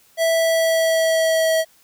square tone with pitch glide, 657 to 644.6 Hz, E5 to E5, -6 to -39 cents, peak -16 dBFS, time 0.17-1.65 s, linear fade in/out 50 ms, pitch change -33 cents, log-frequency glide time 0.34-1.53 s, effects white hiss -55 dBFS RMS until 1.83 s

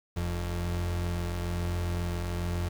35% pulse tone pair together, 43.1 / 87.31 Hz, F1 / F2, -22 / 0 cents, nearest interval octave, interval 1222 cents, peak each -34 / -28 dBFS, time 0.16-2.69 s, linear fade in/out 10 ms, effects 9-bit

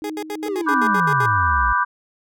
sine tone with tremolo, 312.7 Hz, D#4, 9 cents sharp, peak -26 dBFS, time 0.02-0.96 s, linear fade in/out 0 ms, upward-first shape triangle, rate 2.9 Hz, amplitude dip 60%
30% pulse tone bursts, 415.3 Hz, G#4, in tune, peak -23 dBFS, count 10, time 0.04-1.259 s, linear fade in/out 2 ms, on 58 ms, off 71 ms
triangle exponential sweep, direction down, 440 to 53.1 Hz, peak -20 dBFS, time 0.46-1.73 s, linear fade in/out 5 ms
sine chord, G major seventh, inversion first, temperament equal, 987.8 / 1174.7 / 1480 / 1568 Hz, B5 / D6 / F#6 / G6, 0 / 0 / 0 / 0 cents, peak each -20 / -20 / -25 / -22 dBFS, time 0.66-1.85 s, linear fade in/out 20 ms
effects none

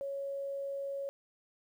sine tone, 554.4 Hz, C#5, in tune, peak -35 dBFS, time 0.01-1.09 s, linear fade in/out 0 ms, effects 11-bit

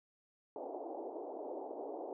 pink band-pass noise, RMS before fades -44 dBFS, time 0.56-2.13 s, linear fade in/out 2 ms, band 310 to 820 Hz, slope 48 dB/octave, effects none

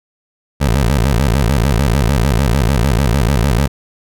20% pulse tone with vibrato, 63.2 Hz, B1, 41 cents sharp, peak -6 dBFS, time 0.6-3.68 s, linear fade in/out 20 ms, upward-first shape square, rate 6.7 Hz, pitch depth 210 cents each way, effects none

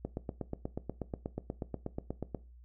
click train, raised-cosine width 2 ms, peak -22 dBFS, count 20, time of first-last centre 0.05-2.347 s, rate 8.27 Hz, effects noise-tail reverb RT60 0.3 s tail -18 dB re dry + added 60 Hz sine -52 dBFS peak until 2.64 s

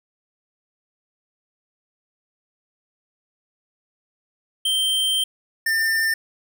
square tone pair in turn, 3136 / 1797.1 Hz, G7 / A6, 0 / +36 cents, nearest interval minor seventh, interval 964 cents, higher first, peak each -19 dBFS, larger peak neither, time 4.65-5.24 / 5.66-6.14 s, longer first, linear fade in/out 5 ms, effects none

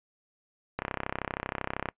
click train, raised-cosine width 0.5 ms, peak -15 dBFS, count 37, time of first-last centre 0.79-1.888 s, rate 32.8 Hz, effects noise-tail reverb RT60 0.1 s tail -23 dB re dry + resampled to 8000 Hz

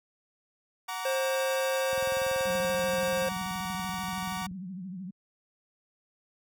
sawtooth chord, Gb augmented, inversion none, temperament equal with one note detuned, 740 / 932.3 / 1151.8 Hz, Gb5 / Bb5 / D6, 0 / 0 / -34 cents, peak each -34 dBFS, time 0.88-4.47 s, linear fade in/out 10 ms
square tone, 531 Hz, C5, 25 cents sharp, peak -28 dBFS, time 1.05-3.29 s, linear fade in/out 5 ms
click train, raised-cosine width 5 ms, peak -32 dBFS, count 55, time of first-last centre 1.93-4.514 s, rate 20.9 Hz
sine tone with vibrato, 185.5 Hz, F#3, 5 cents sharp, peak -36 dBFS, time 2.46-5.11 s, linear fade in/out 10 ms, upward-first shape triangle, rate 13 Hz, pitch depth 140 cents each way
effects high-pass 60 Hz 12 dB/octave

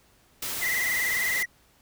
white noise, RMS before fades -32 dBFS, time 0.42-1.43 s, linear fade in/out 5 ms
triangle tone with vibrato, 1991 Hz, B6, 14 cents sharp, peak -23 dBFS, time 0.61-1.46 s, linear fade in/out 20 ms, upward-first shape triangle, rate 20 Hz, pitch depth 97 cents each way
effects pink hiss -61 dBFS RMS until 1.81 s

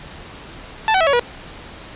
sawtooth tone with pitch steps, 880 / 757.3 / 651.7 / 560.8 / 482.6 Hz, A5 / F#5 / E5 / C#5 / B4, 0 / +40 / -20 / +20 / -40 cents, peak -9 dBFS, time 0.88-1.195 s, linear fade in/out 0 ms, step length 63 ms, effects pink hiss -37 dBFS RMS until 1.95 s + resampled to 8000 Hz

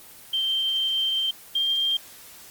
sine tone pair in turn, 3136 / 3187 Hz, G7 / G7, 0 / +28 cents, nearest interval unison, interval 28 cents, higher second, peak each -21 / -20 dBFS, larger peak second, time 0.33-1.31 / 1.55-1.97 s, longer first, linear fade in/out 5 ms, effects white hiss -46 dBFS RMS until 2.5 s + Opus 24 kbps

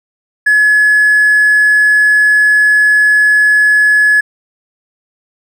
triangle tone with hard clipping, 1700 Hz, G#6, 40 cents sharp, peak -6 dBFS, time 0.46-4.21 s, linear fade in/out 10 ms, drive 4 dB, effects none

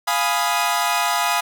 sawtooth chord, F half-diminished seventh, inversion none, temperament equal, 698.5 / 830.6 / 987.8 / 1244.5 Hz, F5 / Ab5 / Cb6 / Eb6, 0 / 0 / 0 / 0 cents, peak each -20 dBFS, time 0.07-1.41 s, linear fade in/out 10 ms, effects none

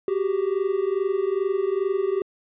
triangle tone pair together, 377.5 / 399.9 Hz, F#4 / G4, +35 / +35 cents, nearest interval minor second, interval 100 cents, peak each -22 dBFS, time 0.08-2.22 s, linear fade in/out 2 ms, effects resampled to 8000 Hz

